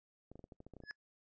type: clicks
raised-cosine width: 2 ms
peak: -39 dBFS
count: 11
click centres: 0.316 / 0.356 / 0.393 / 0.441 / 0.522 / 0.604 / 0.666 / 0.737 / 0.767 / 0.803 / 0.837 s
type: tone with exponential growth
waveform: square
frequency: 1700 Hz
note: G#6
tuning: 40 cents sharp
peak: -38 dBFS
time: 0.82-0.91 s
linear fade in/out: 0 ms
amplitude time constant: 18 ms
effects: noise-tail reverb RT60 0.1 s tail -25 dB re dry + resampled to 16000 Hz